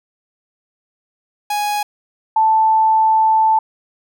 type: tone pair in turn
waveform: 45% pulse / sine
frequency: 830.6 / 880 Hz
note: G#5 / A5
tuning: 0 / 0 cents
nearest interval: minor second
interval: 100 cents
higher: second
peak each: -17 / -10 dBFS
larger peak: second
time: 1.5-1.83 / 2.36-3.59 s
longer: second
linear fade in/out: 5 ms
effects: none